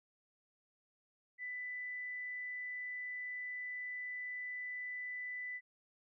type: tone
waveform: sine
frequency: 1991 Hz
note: B6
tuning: 14 cents sharp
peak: -40 dBFS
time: 1.38-5.61 s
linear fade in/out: 50 ms
effects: none